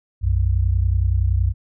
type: tone pair together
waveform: sine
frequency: 61.79 / 92.5 Hz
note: B1 / F#2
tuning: +2 / 0 cents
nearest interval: perfect fifth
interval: 698 cents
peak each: -18 dBFS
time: 0.21-1.54 s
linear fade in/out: 50 ms
effects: none